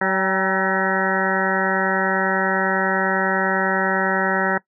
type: harmonic tone with a mistuned harmonic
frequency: 190 Hz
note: F#3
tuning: 46 cents sharp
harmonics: 1 / 2 / 3 / 4 / 5 / 7 / 8 / 9 / 10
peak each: -26 / -26 / -26 / -26 / -26 / -26 / -26 / -26 / -26 dBFS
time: 0.01-4.58 s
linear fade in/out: 5 ms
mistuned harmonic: 4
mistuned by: +40 cents
effects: noise-tail reverb RT60 0.1 s tail -20 dB re dry